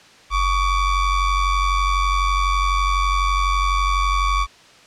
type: ring-modulated tone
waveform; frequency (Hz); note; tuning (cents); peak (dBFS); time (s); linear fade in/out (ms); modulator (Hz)
square; 584; D5; -10; -14; 0.3-4.47; 50; 538
effects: white hiss -47 dBFS RMS until 4.86 s + low-pass 5000 Hz 12 dB/octave